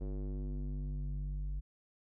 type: tone with low-pass filter sweep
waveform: square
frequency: 49 Hz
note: G1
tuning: in tune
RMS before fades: -38 dBFS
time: 0-1.61 s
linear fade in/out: 20 ms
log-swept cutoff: 440 to 100 Hz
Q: 1.5
effects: none